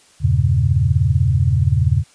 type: chord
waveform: sine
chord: E diminished seventh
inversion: none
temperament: equal with one note detuned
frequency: 82.41 / 98 / 118.92 / 138.59 Hz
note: E2 / G2 / Bb2 / Db3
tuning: 0 / 0 / +35 / 0 cents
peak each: -18 dBFS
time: 0.2-2.04 s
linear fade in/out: 50 ms
effects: white hiss -51 dBFS RMS until 2.14 s + resampled to 22050 Hz